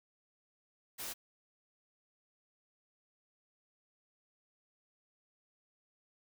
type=noise; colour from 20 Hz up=white; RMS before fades=-42 dBFS; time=0.98-1.14 s; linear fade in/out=20 ms; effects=none